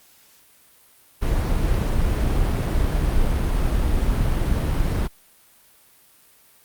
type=noise; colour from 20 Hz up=brown; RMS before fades=-20 dBFS; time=1.21-5.08 s; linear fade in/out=20 ms; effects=white hiss -54 dBFS RMS until 6.64 s + Opus 48 kbps